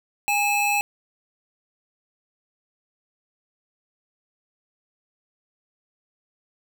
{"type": "tone pair together", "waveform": "square", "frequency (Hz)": [818.9, 2600], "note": ["G#5", "E7"], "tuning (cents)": [-25, -24], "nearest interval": "octave + minor sixth", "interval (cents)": 2001, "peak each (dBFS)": -23, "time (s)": [0.28, 0.81], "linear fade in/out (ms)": 0, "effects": []}